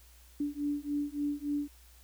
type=beating tone pair; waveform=sine; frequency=288.7 / 292.2 Hz; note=D4 / D4; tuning=-30 / -9 cents; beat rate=3.5 Hz; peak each=-34 / -34 dBFS; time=0.4-1.68 s; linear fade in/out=5 ms; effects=added 60 Hz sine -56 dBFS peak until 2.03 s + white hiss -61 dBFS RMS until 2.03 s